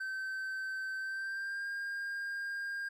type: tone with pitch glide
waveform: triangle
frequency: 1544 to 1608.6 Hz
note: G6 to G6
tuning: -27 to +44 cents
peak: -34 dBFS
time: 0-2.89 s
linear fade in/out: 10 ms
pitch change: +71 cents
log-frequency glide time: 0.97-1.68 s
effects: none